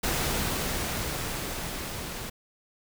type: noise with level ramp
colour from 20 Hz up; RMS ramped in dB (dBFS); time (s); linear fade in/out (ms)
pink; -27 to -37; 0.03-2.3; 10
effects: none